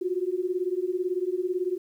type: beating tone pair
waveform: sine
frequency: 355.1 / 373.1 Hz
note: F4 / F#4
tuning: +29 / +14 cents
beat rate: 18 Hz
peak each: -28 dBFS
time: 0.01-1.78 s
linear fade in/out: 10 ms
effects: 10-bit